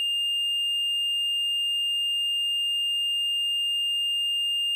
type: tone with hard clipping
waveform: sine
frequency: 2813 Hz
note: F7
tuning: 12 cents sharp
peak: -24 dBFS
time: 0-4.75 s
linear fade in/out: 0 ms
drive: 2 dB
effects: none